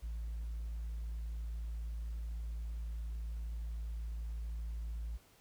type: tone with tanh clipping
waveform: triangle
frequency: 55.9 Hz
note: A1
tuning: 28 cents sharp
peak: -38 dBFS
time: 0.02-5.18 s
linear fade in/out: 20 ms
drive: 6 dB
effects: pink hiss -65 dBFS RMS until 5.4 s